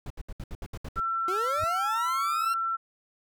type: noise bursts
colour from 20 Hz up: brown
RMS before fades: -36 dBFS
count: 9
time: 0.06-0.999 s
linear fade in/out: 2 ms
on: 43 ms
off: 69 ms
type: tone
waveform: sine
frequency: 1345 Hz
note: E6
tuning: 34 cents sharp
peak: -26 dBFS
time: 0.96-2.77 s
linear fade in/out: 20 ms
type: linear sweep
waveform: 40% pulse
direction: up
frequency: 349.2 to 1382 Hz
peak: -30 dBFS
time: 1.28-2.54 s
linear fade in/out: 2 ms
type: tone with exponential growth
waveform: triangle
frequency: 94.2 Hz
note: F#2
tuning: 32 cents sharp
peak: -27 dBFS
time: 1.55-1.64 s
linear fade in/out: 0 ms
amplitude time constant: 18 ms
effects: none